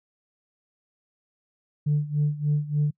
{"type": "tone with tremolo", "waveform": "sine", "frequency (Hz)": 148.1, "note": "D3", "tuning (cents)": 15, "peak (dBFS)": -17, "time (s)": [1.86, 2.91], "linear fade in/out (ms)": 10, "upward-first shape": "sine", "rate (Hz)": 3.4, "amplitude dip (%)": 85, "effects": ["noise-tail reverb RT60 0.1 s tail -26 dB re dry", "tanh soft clip ceiling -16 dBFS"]}